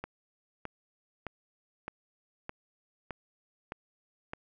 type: click train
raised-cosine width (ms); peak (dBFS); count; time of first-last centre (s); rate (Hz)
0.5; -22; 8; 0.04-4.334; 1.63
effects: none